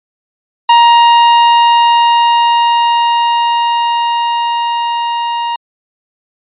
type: tone with level ramp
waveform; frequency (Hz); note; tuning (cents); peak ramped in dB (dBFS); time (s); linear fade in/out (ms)
45% pulse; 941; A#5; +16; -3 to -14; 0.69-5.56; 5
effects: resampled to 8000 Hz